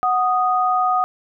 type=tone pair together; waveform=sine; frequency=739 / 1241.1 Hz; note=F#5 / D#6; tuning=-2 / -5 cents; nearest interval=major sixth; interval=897 cents; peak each=-18 dBFS; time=0.03-1.04 s; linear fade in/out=0 ms; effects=none